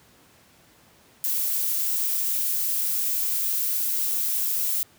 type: noise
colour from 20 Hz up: violet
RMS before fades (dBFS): -25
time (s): 1.24-4.83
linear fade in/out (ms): 0
effects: pink hiss -56 dBFS RMS until 4.98 s + high-pass 80 Hz 12 dB/octave